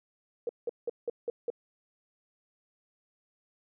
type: tone bursts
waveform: sine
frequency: 474.1 Hz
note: A#4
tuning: 29 cents sharp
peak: -28 dBFS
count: 6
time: 0.47-1.502 s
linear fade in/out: 2 ms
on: 22 ms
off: 180 ms
effects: none